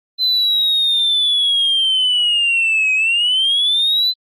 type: linear two-way sweep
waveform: sine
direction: down then up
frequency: 4062 to 2518 to 4062 Hz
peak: -11 dBFS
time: 0.18-4.14 s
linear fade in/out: 50 ms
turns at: 2.94 s
effects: tanh soft clip ceiling -10 dBFS + Opus 24 kbps